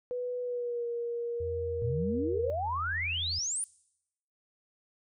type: tone with pitch glide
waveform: sine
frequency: 493.8 to 472.3 Hz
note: B4 to A#4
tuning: 0 to +23 cents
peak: -31 dBFS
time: 0.11-2.5 s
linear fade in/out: 0 ms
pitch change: -77 cents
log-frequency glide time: 0.42-0.86 s
type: tone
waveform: sine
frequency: 85.2 Hz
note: F2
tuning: 42 cents flat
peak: -37 dBFS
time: 1.4-3.39 s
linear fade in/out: 5 ms
type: exponential sweep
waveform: sine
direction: up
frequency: 105.2 to 9810 Hz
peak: -30 dBFS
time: 1.82-3.64 s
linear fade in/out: 0 ms
effects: noise-tail reverb RT60 0.8 s tail -23 dB re dry